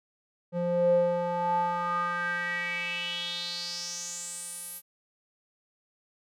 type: tone with band-pass filter sweep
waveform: square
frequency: 174.61 Hz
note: F3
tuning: in tune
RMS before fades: -30 dBFS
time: 0.52-4.82 s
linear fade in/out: 50 ms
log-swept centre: 380 to 12000 Hz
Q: 5.7
effects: none